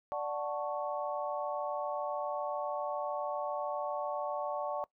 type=chord; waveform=sine; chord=D major seventh; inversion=none; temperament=equal; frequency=587.3 / 740 / 880 / 1108.7 Hz; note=D5 / F#5 / A5 / C#6; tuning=0 / 0 / 0 / 0 cents; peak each=-36 / -39 / -40 / -40 dBFS; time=0.12-4.84 s; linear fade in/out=0 ms; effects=noise-tail reverb RT60 0.1 s tail -21 dB re dry